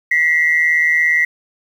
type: tone pair together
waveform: sine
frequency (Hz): 1930.6 / 2088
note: B6 / C7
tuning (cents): -40 / -4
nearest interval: minor second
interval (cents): 136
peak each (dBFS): -12 / -16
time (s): 0.11-1.25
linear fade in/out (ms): 5
effects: tanh soft clip ceiling -4 dBFS + 7-bit